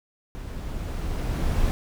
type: noise with level ramp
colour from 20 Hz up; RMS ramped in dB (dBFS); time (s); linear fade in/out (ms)
brown; -35 to -22; 0.35-1.71; 0
effects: none